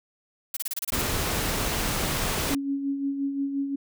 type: noise bursts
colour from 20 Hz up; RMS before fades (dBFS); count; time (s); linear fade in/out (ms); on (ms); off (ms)
blue; -29; 9; 0.54-1.016; 5; 28; 28
type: noise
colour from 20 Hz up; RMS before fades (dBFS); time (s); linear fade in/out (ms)
pink; -27; 0.92-2.55; 5
type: tone with tremolo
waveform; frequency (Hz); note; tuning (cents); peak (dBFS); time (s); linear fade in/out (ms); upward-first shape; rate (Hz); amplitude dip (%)
sine; 277.6; C#4; +3; -23; 2.5-3.76; 10; sine; 5.7; 50
effects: none